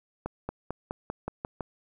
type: accelerating click train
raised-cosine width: 1 ms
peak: -18 dBFS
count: 8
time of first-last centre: 0.26-1.608 s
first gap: 230 ms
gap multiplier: 0.94
effects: 10-bit